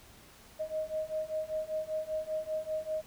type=beating tone pair; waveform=sine; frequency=622.3 / 627.4 Hz; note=D#5 / D#5; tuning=0 / +14 cents; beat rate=5.1 Hz; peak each=-36 / -35 dBFS; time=0.59-3.02 s; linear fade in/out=20 ms; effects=pink hiss -56 dBFS RMS until 3.06 s